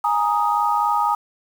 sine chord, Ab suspended second, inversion none, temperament just, 830.6 / 934.4 / 1245.9 Hz, Ab5 / Bb5 / Eb6, 0 / +4 / +2 cents, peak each -21 dBFS, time 0.04-1.15 s, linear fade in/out 5 ms, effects 7-bit

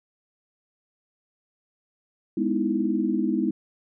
sine chord, E major seventh, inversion first, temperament just, 206 / 247.2 / 309 / 329.6 Hz, G#3 / B3 / D#4 / E4, -14 / +2 / -12 / 0 cents, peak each -27 dBFS, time 2.37-3.51 s, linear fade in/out 5 ms, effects none

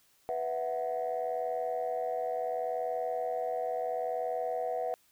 sine chord, B suspended fourth, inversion none, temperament equal, 493.9 / 659.3 / 740 Hz, B4 / E5 / F#5, 0 / 0 / 0 cents, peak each -34 dBFS, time 0.29-4.94 s, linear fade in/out 0 ms, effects tanh soft clip ceiling -24 dBFS + white hiss -67 dBFS RMS until 5.11 s

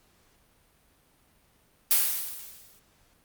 blue noise with exponential decay, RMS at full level -19 dBFS, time 1.91-2.79 s, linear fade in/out 0 ms, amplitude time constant 190 ms, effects pink hiss -64 dBFS RMS until 3.24 s + Opus 48 kbps

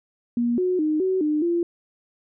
sine tone with pitch steps, 238.3 / 365.5 / 307.5 / 375.9 / 302.4 / 343.2 Hz, A#3 / F#4 / D#4 / F#4 / D#4 / F4, +38 / -21 / -20 / +27 / -49 / -30 cents, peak -19 dBFS, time 0.37-1.63 s, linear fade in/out 2 ms, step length 210 ms, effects none

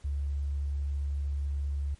triangle tone with tanh clipping, 70.8 Hz, C#2, 37 cents sharp, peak -28 dBFS, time 0.04-1.95 s, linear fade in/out 10 ms, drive 3 dB, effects pink hiss -62 dBFS RMS until 1.99 s + MP3 48 kbps

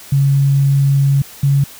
sine tone pair in turn, 138.7 / 139.38 Hz, C#3 / C#3, +1 / +10 cents, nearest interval unison, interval 9 cents, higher second, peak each -9 dBFS, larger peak neither, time 0.12-1.22 / 1.43-1.64 s, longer first, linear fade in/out 5 ms, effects white hiss -37 dBFS RMS until 1.79 s

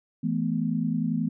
sine chord, E suspended fourth, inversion none, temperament equal with one note detuned, 164.81 / 216.5 / 246.9 Hz, E3 / A3 / B3, 0 / -28 / 0 cents, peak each -28 dBFS, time 0.23-1.29 s, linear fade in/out 10 ms, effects none

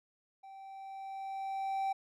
triangle tone with level ramp, 777 Hz, G5, 16 cents flat, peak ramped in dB -47 to -28 dBFS, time 0.43-1.93 s, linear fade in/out 10 ms, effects none

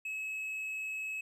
triangle tone, 2576 Hz, E7, 41 cents flat, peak -34 dBFS, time 0.05-1.21 s, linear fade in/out 5 ms, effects none

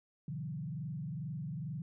sine tone with frequency modulation, 151.1 Hz, D3, 50 cents sharp, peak -37 dBFS, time 0.28-1.82 s, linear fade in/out 2 ms, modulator 22.3 Hz, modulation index 1.2, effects none

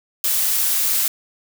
blue noise, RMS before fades -19 dBFS, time 0.24-1.08 s, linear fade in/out 2 ms, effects none

